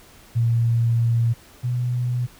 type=tone pair in turn; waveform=sine; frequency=116.54 / 123.04 Hz; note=A#2 / B2; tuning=0 / -6 cents; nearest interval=minor second; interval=94 cents; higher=second; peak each=-16 / -20 dBFS; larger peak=first; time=0.35-1.34 / 1.63-2.27 s; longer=first; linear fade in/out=20 ms; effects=pink hiss -49 dBFS RMS until 2.39 s